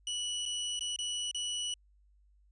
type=tone with dropouts; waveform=sawtooth; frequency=2946 Hz; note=F#7; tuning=8 cents flat; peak=-30 dBFS; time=0.07-1.74 s; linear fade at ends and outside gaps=2 ms; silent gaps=0.455-0.46 / 0.793-0.808 / 0.962-0.988 / 1.313-1.346 s; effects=added 50 Hz sine -62 dBFS peak until 2.51 s + resampled to 24000 Hz